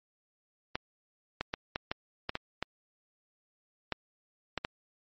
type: clicks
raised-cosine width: 0.3 ms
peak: -15 dBFS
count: 11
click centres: 0.755 / 1.41 / 1.539 / 1.759 / 1.915 / 2.294 / 2.354 / 2.626 / 3.923 / 4.577 / 4.649 s
effects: MP3 32 kbps